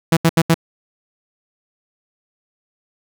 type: tone bursts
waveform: sawtooth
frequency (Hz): 164.81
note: E3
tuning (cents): 0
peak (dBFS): -6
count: 4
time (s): 0.12-0.543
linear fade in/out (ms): 5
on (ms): 48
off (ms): 77
effects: none